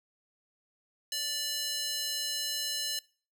square tone with high-pass filter, 587 Hz, D5, 1 cent flat, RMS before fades -34 dBFS, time 1.12-2.99 s, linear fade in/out 2 ms, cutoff 3700 Hz, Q 1.4, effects noise-tail reverb RT60 0.4 s tail -22 dB re dry

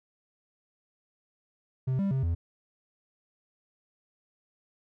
triangle tone with pitch steps, 130.2 / 197.1 / 133.1 / 84.3 Hz, C3 / G3 / C3 / E2, -8 / +10 / +30 / +39 cents, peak -23 dBFS, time 1.87-2.35 s, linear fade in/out 10 ms, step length 120 ms, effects none

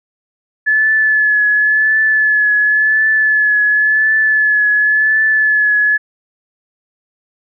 sine tone with vibrato, 1721 Hz, A6, 39 cents flat, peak -9 dBFS, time 0.66-5.98 s, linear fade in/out 20 ms, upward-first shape triangle, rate 0.93 Hz, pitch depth 32 cents each way, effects none

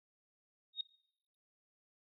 sine tone with exponential growth, 3729 Hz, A#7, in tune, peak -31 dBFS, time 0.73-0.81 s, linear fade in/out 5 ms, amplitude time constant 16 ms, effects noise-tail reverb RT60 0.8 s tail -23 dB re dry + AAC 32 kbps

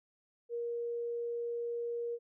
sine tone, 471.9 Hz, A#4, 21 cents sharp, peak -34 dBFS, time 0.49-2.19 s, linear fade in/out 50 ms, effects none

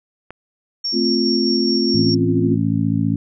click, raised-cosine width 0.5 ms, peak -19 dBFS, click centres 0.306 s
sine tone with tremolo, 5500 Hz, F8, 27 cents flat, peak -19 dBFS, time 0.84-2.15 s, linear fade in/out 10 ms, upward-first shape square, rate 4.8 Hz, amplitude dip 25%
sine chord, F major, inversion first, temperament equal with one note detuned, 220.8 / 261.6 / 349.2 Hz, A3 / C4 / F4, +6 / 0 / 0 cents, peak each -20 dBFS, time 0.92-2.58 s, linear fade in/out 50 ms
harmonic tone, 55 Hz, A1, in tune, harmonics 2 / 3 / 4 / 5, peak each -21 / -21 / -21 / -21 dBFS, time 1.94-3.16 s, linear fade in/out 5 ms
effects none

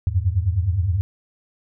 sine tone cluster, 82.3 / 91.7 / 101.6 Hz, E2 / F#2 / G#2, -2 / -15 / -38 cents, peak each -22 dBFS, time 0.07-1.01 s, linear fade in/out 0 ms, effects none

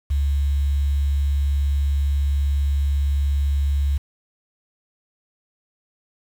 sine tone with quantisation, 70.6 Hz, C#2, 32 cents sharp, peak -17 dBFS, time 0.1-3.98 s, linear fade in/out 10 ms, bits 7, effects none

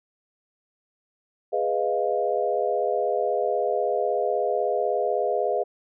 sine chord, F half-diminished seventh, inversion first, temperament equal with one note detuned, 414.1 / 493.9 / 622.3 / 698.5 Hz, Ab4 / Cb5 / Eb5 / F5, -5 / 0 / 0 / 0 cents, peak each -27 dBFS, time 1.52-5.64 s, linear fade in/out 20 ms, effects none

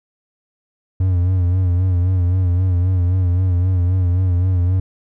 triangle tone with vibrato, 90.6 Hz, F#2, 36 cents flat, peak -11 dBFS, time 1-4.8 s, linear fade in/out 5 ms, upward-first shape sine, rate 3.8 Hz, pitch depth 63 cents each way, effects none

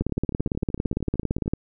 two click trains, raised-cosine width 3 ms, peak -23 / -10 dBFS, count 20 / 28, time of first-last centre 0.02-1.459 / 0.01-1.535 s, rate 13.2 / 17.7 Hz, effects none

